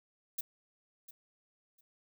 violet noise with echo, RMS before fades -36 dBFS, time 0.38-0.41 s, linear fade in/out 5 ms, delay 700 ms, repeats 2, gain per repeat -15 dB, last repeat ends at 1.81 s, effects none

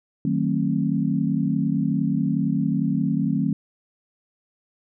sine chord, D# diminished seventh, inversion none, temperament just, 155.56 / 186.68 / 224 / 268.8 Hz, D#3 / F#3 / A3 / C4, 0 / +16 / +31 / +47 cents, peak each -25 dBFS, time 0.25-3.53 s, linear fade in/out 2 ms, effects none

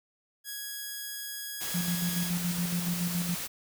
5% pulse tone, 1661.2 Hz, G#6, in tune, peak -25 dBFS, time 0.44-2.32 s, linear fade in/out 50 ms
white noise, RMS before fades -36 dBFS, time 1.6-3.48 s, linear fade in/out 20 ms
sine tone with tremolo, 174.61 Hz, F3, in tune, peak -27 dBFS, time 1.74-3.35 s, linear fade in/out 10 ms, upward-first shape square, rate 7.1 Hz, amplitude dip 50%
click, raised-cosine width 3 ms, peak -34 dBFS, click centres 2.885 s
effects none

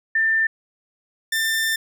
sine / sawtooth tone pair in turn, 1789 / 1789 Hz, A6 / A6, +28 / +28 cents, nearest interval unison, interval 0 cents, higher neither, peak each -16 dBFS, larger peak neither, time 0.15-0.47 / 1.32-1.76 s, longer second, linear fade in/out 5 ms, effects none

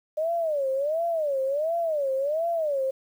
sine tone with vibrato, 601 Hz, D5, 40 cents sharp, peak -23 dBFS, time 0.17-2.91 s, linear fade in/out 10 ms, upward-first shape sine, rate 1.4 Hz, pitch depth 220 cents each way, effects 9-bit

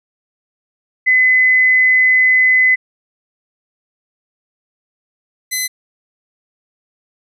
sine / 10% pulse tone pair in turn, 2025 / 2025 Hz, B6 / B6, +43 / +43 cents, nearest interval unison, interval 0 cents, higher neither, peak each -8 dBFS, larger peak neither, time 1.06-2.76 / 5.51-5.68 s, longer first, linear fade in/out 20 ms, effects none

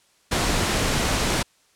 pink noise, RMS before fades -22 dBFS, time 0.31-1.43 s, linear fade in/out 10 ms, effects white hiss -61 dBFS RMS until 1.75 s + low-pass 9000 Hz 12 dB/octave

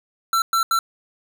square tone bursts at uneven times, 1345 Hz, E6, 34 cents sharp, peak -17 dBFS, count 3, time 0.33-0.42 / 0.53-0.63 / 0.71-0.79 s, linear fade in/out 2 ms, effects none

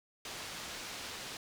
white low-pass noise, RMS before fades -44 dBFS, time 0.25-1.37 s, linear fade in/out 2 ms, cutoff 5300 Hz, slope 12 dB/octave, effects none

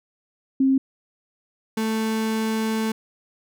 sine / 35% pulse tone pair in turn, 267.1 / 220.8 Hz, C4 / A3, +36 / +6 cents, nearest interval minor third, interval 330 cents, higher first, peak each -15 / -20 dBFS, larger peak first, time 0.6-0.78 / 1.77-2.92 s, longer second, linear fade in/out 5 ms, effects none

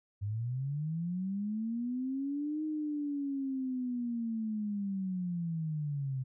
sine linear two-way sweep, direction up then down, 97.9 to 311.1 to 128.5 Hz, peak -32 dBFS, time 0.21-6.24 s, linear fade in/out 20 ms, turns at 2.64 s, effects none

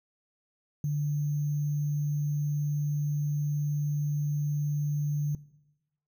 sine tone with sample-and-hold, 146.83 Hz, D3, in tune, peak -26 dBFS, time 0.84-5.35 s, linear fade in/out 2 ms, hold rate 6300 Hz, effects noise-tail reverb RT60 1.0 s tail -20 dB re dry

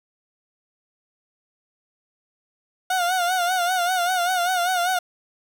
30% pulse tone with vibrato, 721 Hz, F#5, 45 cents flat, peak -17 dBFS, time 2.9-4.99 s, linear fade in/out 5 ms, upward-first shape sine, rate 5.1 Hz, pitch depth 74 cents each way, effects 9-bit

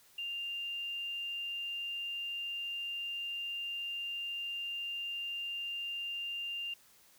sine tone, 2794 Hz, F7, in tune, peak -36 dBFS, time 0.18-6.74 s, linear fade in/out 5 ms, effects white hiss -63 dBFS RMS until 7.18 s

